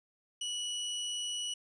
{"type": "tone", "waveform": "sawtooth", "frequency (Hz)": 2939, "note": "F#7", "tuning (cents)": -12, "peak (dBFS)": -31, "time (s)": [0.41, 1.54], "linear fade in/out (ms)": 5, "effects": ["resampled to 22050 Hz"]}